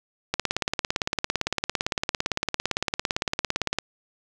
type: click train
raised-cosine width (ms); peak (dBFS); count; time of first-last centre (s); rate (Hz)
0.2; -6; 62; 0.34-3.786; 17.7
effects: none